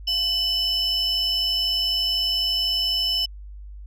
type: tone pair together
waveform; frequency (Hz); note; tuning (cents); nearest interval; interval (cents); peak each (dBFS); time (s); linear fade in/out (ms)
sine; 2986 / 5274; F#7 / E8; +15 / 0; minor seventh; 985; -21 / -21; 0.07-3.26; 10
effects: tanh soft clip ceiling -17 dBFS + added 50 Hz sine -36 dBFS peak until 3.86 s